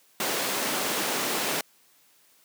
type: high-pass noise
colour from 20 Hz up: pink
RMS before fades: -28 dBFS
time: 0.2-1.61 s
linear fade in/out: 2 ms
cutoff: 270 Hz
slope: 12 dB/octave
effects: white hiss -61 dBFS RMS until 2.44 s + high-pass 150 Hz 12 dB/octave